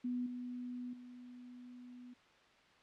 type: tone with level steps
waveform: sine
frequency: 246.9 Hz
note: B3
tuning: in tune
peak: -35 / -41 / -50 dBFS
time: 0.04-2.14 s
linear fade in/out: 10 ms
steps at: 0.26 / 0.93 s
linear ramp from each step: 5 ms
effects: white hiss -65 dBFS RMS until 2.82 s + low-pass 3000 Hz 12 dB/octave